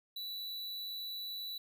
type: tone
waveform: square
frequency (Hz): 3951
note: B7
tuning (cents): 0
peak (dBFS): -40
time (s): 0.16-1.58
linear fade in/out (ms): 5
effects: none